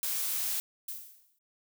blue noise, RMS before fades -32 dBFS, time 0.03-0.6 s, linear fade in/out 0 ms
violet noise with exponential decay, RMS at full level -36 dBFS, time 0.88-1.39 s, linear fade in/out 5 ms, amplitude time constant 110 ms
effects none

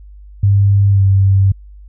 sine tone with pitch glide, 100 to 97.21 Hz, G2 to G2, +35 to -14 cents, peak -7 dBFS, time 0.43-1.52 s, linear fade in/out 5 ms, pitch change -49 cents, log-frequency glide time 0.9-1.03 s, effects added 50 Hz sine -34 dBFS peak until 1.88 s

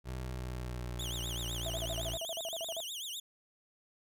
25% pulse tone with pitch glide, 63.4 to 57.14 Hz, B1 to A#1, +46 to -34 cents, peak -34 dBFS, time 0.04-2.19 s, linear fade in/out 50 ms, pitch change -180 cents, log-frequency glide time 0.17-1.96 s
sawtooth tone with vibrato, 3269 Hz, G#7, 28 cents flat, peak -36 dBFS, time 0.99-3.2 s, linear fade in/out 5 ms, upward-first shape triangle, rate 7.9 Hz, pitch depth 280 cents each way
sine tone bursts, 659.3 Hz, E5, in tune, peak -37 dBFS, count 15, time 1.66-2.803 s, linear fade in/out 0 ms, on 37 ms, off 42 ms
effects none

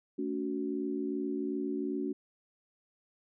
sine chord, F# minor, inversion first, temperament equal with one note detuned, 220 / 282.7 / 370 Hz, A3 / C#4 / F#4, 0 / +34 / 0 cents, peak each -38 / -34 / -36 dBFS, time 0.18-2.13 s, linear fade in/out 10 ms, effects none

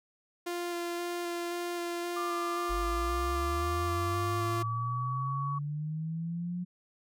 sawtooth tone with vibrato, 347 Hz, F4, 11 cents flat, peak -29 dBFS, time 0.46-4.63 s, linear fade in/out 10 ms, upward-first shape square, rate 1.9 Hz, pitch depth 9 cents each way
sine tone with pitch glide, 1189 to 1124.2 Hz, D6 to C#6, +21 to +24 cents, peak -33 dBFS, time 2.16-5.59 s, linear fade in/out 10 ms, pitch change -97 cents, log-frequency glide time 3.09-5.4 s
sine linear sweep, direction up, 46.25 to 180 Hz, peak -32 dBFS, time 2.69-6.65 s, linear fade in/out 20 ms
effects none

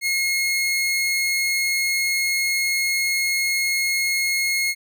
sawtooth tone, 2159 Hz, C#7, 46 cents flat, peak -16 dBFS, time 0.01-4.75 s, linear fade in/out 50 ms, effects none

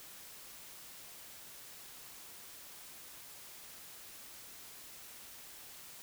silence, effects white hiss -52 dBFS RMS until 6.02 s

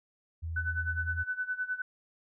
sine tone with pitch glide, 82.2 to 83.16 Hz, E2 to E2, -4 to +16 cents, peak -33 dBFS, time 0.42-1.24 s, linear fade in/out 20 ms, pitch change +20 cents, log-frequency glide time 1.03-1.12 s
sine tone with tremolo, 1500 Hz, F#6, 23 cents sharp, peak -28 dBFS, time 0.56-1.82 s, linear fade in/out 5 ms, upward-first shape sine, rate 9.7 Hz, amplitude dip 85%
effects none

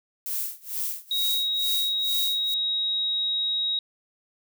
violet noise with tremolo, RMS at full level -28 dBFS, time 0.26-2.54 s, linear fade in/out 0 ms, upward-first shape sine, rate 2.2 Hz, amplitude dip 95%
sine tone, 3799 Hz, A#7, 32 cents sharp, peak -23 dBFS, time 1.11-3.79 s, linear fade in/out 2 ms
effects none

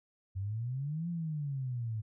sine exponential two-way sweep, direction up then down, 92.5 to 174.61 to 106.4 Hz, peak -33 dBFS, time 0.35-2.02 s, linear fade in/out 20 ms, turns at 1.09 s, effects none

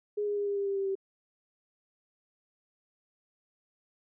sine tone with pitch steps, 415.3 / 411.2 / 407.2 / 403.2 / 399.3 / 395.4 / 391.5 / 387.7 Hz, G#4 / G#4 / G#4 / G4 / G4 / G4 / G4 / G4, 0 / -17 / -34 / +49 / +32 / +15 / -2 / -19 cents, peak -28 dBFS, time 0.17-0.954 s, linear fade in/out 10 ms, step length 98 ms, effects none

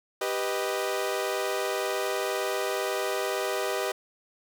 sawtooth chord, G augmented, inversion none, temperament equal, 392 / 493.9 / 622.3 Hz, G4 / B4 / D#5, 0 / 0 / 0 cents, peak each -27 / -28 / -28 dBFS, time 0.21-3.92 s, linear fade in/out 5 ms, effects none

